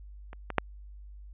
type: clicks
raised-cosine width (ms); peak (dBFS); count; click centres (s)
0.5; -29 / -19 / -7; 3; 0.331 / 0.503 / 0.583
effects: added 50 Hz sine -44 dBFS peak until 1.33 s + resampled to 8000 Hz